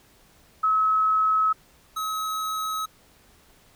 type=tone pair in turn; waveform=sine / square; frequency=1287 / 1280.5 Hz; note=E6 / D#6; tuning=-42 / +49 cents; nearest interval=unison; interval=9 cents; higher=first; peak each=-18 / -27 dBFS; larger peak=first; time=0.63-1.53 / 1.96-2.86 s; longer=neither; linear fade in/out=10 ms; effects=pink hiss -57 dBFS RMS until 3.75 s